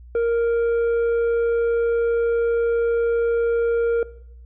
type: tone with tanh clipping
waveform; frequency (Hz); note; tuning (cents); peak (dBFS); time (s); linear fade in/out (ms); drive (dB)
sine; 466.2; A#4; 0; -18; 0.15-4.03; 2; 5
effects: noise-tail reverb RT60 0.7 s tail -19 dB re dry + added 60 Hz sine -40 dBFS peak until 4.45 s